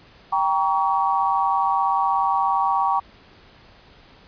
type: chord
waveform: sine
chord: G diminished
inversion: none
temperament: just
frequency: 784 / 940.8 / 1128.9 Hz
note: G5 / Bb5 / Db6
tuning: 0 / +16 / +31 cents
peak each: -22 dBFS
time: 0.32-3 s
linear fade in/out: 10 ms
effects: pink hiss -50 dBFS RMS until 4.27 s + resampled to 11025 Hz